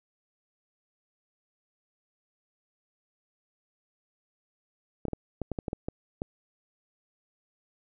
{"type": "clicks", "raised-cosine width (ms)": 2, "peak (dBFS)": -18, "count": 10, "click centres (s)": [5.053, 5.083, 5.133, 5.417, 5.517, 5.588, 5.682, 5.731, 5.885, 6.219], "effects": []}